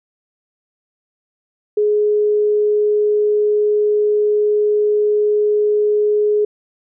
sine tone, 419.4 Hz, G#4, 17 cents sharp, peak -12 dBFS, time 1.77-6.45 s, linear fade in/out 5 ms, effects none

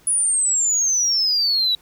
sine exponential sweep, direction down, 9980 to 3862 Hz, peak -15 dBFS, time 0.07-1.75 s, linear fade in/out 2 ms, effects tanh soft clip ceiling -12 dBFS + pink hiss -54 dBFS RMS until 1.81 s

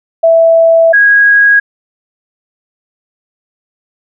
sine tone pair in turn, 659.3 / 1648 Hz, E5 / G#6, 0 / -14 cents, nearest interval octave + major third, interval 1586 cents, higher second, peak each -3 dBFS, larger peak neither, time 0.23-0.93 / 0.93-1.6 s, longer first, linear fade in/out 10 ms, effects none

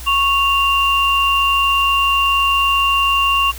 sine tone pair together, 1105 / 2784 Hz, C#6 / F7, -6 / -6 cents, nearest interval octave + major third, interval 1600 cents, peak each -15 dBFS, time 0.06-3.52 s, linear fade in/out 20 ms, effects added 60 Hz sine -30 dBFS peak until 3.58 s + white hiss -35 dBFS RMS until 3.58 s

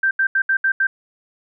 sine tone bursts at uneven times, 1568 Hz, G6, in tune, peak -14 dBFS, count 6, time 0.03-0.11 / 0.19-0.27 / 0.35-0.42 / 0.49-0.57 / 0.64-0.72 / 0.8-0.87 s, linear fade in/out 5 ms, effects none

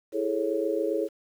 sine chord, A major seventh, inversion second, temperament just, 330 / 412.5 / 440 / 550 Hz, E4 / G#4 / A4 / C#5, +2 / -12 / 0 / -14 cents, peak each -30 / -30 / -30 / -30 dBFS, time 0.12-1.09 s, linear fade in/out 50 ms, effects 9-bit

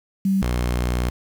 sine / sawtooth tone pair in turn, 193.2 / 60.85 Hz, G3 / B1, -25 / -25 cents, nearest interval octave + minor sixth, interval 2000 cents, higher first, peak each -16 dBFS, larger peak neither, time 0.25-0.42 / 0.42-1.1 s, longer second, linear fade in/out 5 ms, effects 7-bit

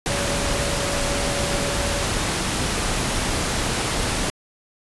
sine tone in noise, 568 Hz, C#5, 42 cents sharp, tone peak -29 dBFS, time 0.1-2.04 s, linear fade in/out 0 ms, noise pink, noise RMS -23 dBFS, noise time 0.06-4.3 s, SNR -9 dB, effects resampled to 24000 Hz

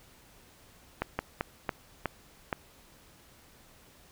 slowing click train, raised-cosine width 0.5 ms, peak -14 dBFS, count 6, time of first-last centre 1.02-2.528 s, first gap 170 ms, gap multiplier 1.29, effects pink hiss -58 dBFS RMS until 4.11 s

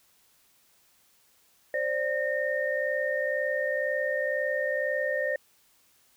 sine tone cluster, 526 / 588 / 1835 Hz, C5 / D5 / A#6, +9 / +2 / -28 cents, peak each -30 dBFS, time 1.74-5.36 s, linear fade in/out 2 ms, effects white hiss -64 dBFS RMS until 6.16 s

